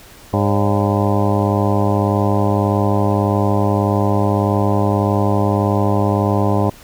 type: harmonic tone with a mistuned harmonic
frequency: 101.7 Hz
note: G#2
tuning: 36 cents flat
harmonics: 1 / 2 / 3 / 4 / 5 / 6 / 7 / 8 / 9 / 10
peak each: -17 / -20 / -22 / -23 / -24 / -25 / -25 / -26 / -27 / -27 dBFS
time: 0.33-6.7 s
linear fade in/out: 5 ms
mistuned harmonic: 5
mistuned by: +100 cents
effects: pink hiss -42 dBFS RMS until 6.83 s